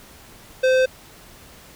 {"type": "tone with tanh clipping", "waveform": "sine", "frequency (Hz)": 517, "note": "C5", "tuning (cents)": -21, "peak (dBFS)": -16, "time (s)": [0.63, 0.86], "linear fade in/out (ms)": 10, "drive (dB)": 17, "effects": ["pink hiss -46 dBFS RMS until 1.75 s"]}